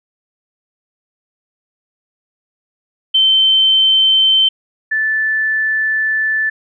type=tone pair in turn; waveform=sine; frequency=3095 / 1752.6 Hz; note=G7 / A6; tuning=-23 / -7 cents; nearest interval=minor seventh; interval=984 cents; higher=first; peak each=-8 / -13 dBFS; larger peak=first; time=3.14-4.49 / 4.91-6.5 s; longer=second; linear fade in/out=10 ms; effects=none